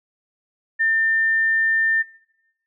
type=tone; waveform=sine; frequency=1800 Hz; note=A6; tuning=39 cents sharp; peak=-16 dBFS; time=0.79-2.03 s; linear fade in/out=20 ms; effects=noise-tail reverb RT60 1.0 s tail -23 dB re dry